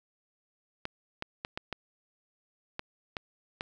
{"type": "clicks", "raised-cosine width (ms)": 0.3, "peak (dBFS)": -18, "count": 8, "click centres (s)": [0.854, 1.224, 1.449, 1.575, 1.727, 2.794, 3.168, 3.609], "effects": []}